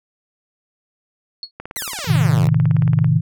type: tone with exponential decay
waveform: sine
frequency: 4342 Hz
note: C#8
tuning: 37 cents flat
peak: -22 dBFS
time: 1.43-1.51 s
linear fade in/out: 1 ms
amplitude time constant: 16 ms
type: click train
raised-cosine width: 0.5 ms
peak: -16 dBFS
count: 27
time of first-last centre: 1.6-3.044 s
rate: 18 Hz
type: exponential sweep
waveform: 5% pulse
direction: down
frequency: 2116 to 69.3 Hz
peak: -14 dBFS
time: 1.76-2.47 s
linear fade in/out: 0 ms
type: chord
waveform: sine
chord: A diminished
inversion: none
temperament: just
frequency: 110 / 132 / 158.4 Hz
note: A2 / C3 / Eb3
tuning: 0 / +16 / +31 cents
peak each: -18 / -17 / -15 dBFS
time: 2.07-3.21 s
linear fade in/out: 20 ms
effects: none